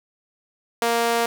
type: tone with high-pass filter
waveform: sawtooth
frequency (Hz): 233.3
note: A#3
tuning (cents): +2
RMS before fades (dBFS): -21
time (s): 0.82-1.26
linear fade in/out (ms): 2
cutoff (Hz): 550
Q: 1.4
effects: none